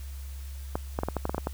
clicks, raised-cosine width 1 ms, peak -14 dBFS, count 10, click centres 0.755 / 0.989 / 1.034 / 1.086 / 1.167 / 1.254 / 1.295 / 1.346 / 1.381 / 1.471 s, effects added 68 Hz sine -36 dBFS peak until 1.53 s + white hiss -52 dBFS RMS until 1.53 s

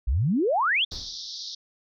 sine exponential sweep, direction up, 51.9 to 3627 Hz, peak -20 dBFS, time 0.07-0.85 s, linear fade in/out 10 ms
white band-pass noise, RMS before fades -37 dBFS, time 0.91-1.55 s, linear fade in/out 5 ms, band 3500 to 5700 Hz, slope 96 dB/octave
brown noise with exponential decay, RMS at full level -34 dBFS, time 0.92-1.27 s, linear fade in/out 0 ms, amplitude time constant 74 ms
effects none

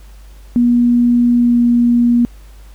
sine tone with pitch glide, 240.7 to 239 Hz, B3 to A#3, -44 to +43 cents, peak -8 dBFS, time 0.56-2.25 s, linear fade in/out 0 ms, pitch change -13 cents, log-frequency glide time 1.37-1.59 s, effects added 50 Hz sine -35 dBFS peak until 2.74 s + pink hiss -49 dBFS RMS until 2.74 s

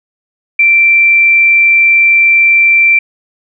sine tone, 2349 Hz, D7, in tune, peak -4 dBFS, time 0.59-2.99 s, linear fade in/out 5 ms, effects none

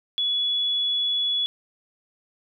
sine tone, 3398 Hz, G#7, 39 cents sharp, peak -21 dBFS, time 0.18-1.46 s, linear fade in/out 0 ms, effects none

